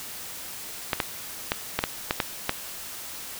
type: clicks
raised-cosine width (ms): 0.3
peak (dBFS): -6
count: 8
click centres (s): 0.932 / 1.002 / 1.519 / 1.79 / 1.839 / 2.109 / 2.202 / 2.494
effects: white hiss -38 dBFS RMS until 3.39 s